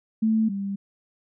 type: tone pair in turn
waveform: sine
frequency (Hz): 220.4 / 197.97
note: A3 / G3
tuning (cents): +3 / +17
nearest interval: major second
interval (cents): 186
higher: first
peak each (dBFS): -18 / -26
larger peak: first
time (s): 0.22-0.49 / 0.49-0.76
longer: neither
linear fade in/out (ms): 10
effects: none